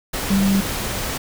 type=tone in noise; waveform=sine; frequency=196 Hz; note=G3; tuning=in tune; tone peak=-14 dBFS; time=0.3-0.61 s; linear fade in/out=10 ms; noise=pink; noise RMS=-25 dBFS; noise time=0.13-1.18 s; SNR=+8 dB; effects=none